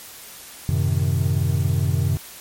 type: chord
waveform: triangle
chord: F# diminished seventh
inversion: none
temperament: equal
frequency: 92.5 / 110 / 130.81 / 155.56 Hz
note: F#2 / A2 / C3 / Eb3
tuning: 0 / 0 / 0 / 0 cents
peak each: -19 / -25 / -20 / -23 dBFS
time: 0.69-2.17 s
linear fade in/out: 0 ms
effects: white hiss -40 dBFS RMS until 2.4 s + MP3 64 kbps